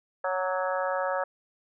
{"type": "harmonic tone with a mistuned harmonic", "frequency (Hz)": 185, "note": "F#3", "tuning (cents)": 0, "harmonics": [3, 4, 5, 6, 7, 8, 9], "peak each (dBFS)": [-29, -34, -34, -39, -34, -41, -36], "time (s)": [0.24, 1.24], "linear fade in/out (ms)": 5, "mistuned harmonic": 6, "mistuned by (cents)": 39, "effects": []}